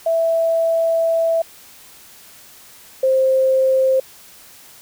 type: tone pair in turn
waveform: sine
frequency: 659.3 / 526.2 Hz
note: E5 / C5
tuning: 0 / +10 cents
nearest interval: major third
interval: 390 cents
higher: first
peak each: -14 / -12 dBFS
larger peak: second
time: 0.06-1.42 / 3.03-4 s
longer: first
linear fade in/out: 5 ms
effects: white hiss -44 dBFS RMS until 4.81 s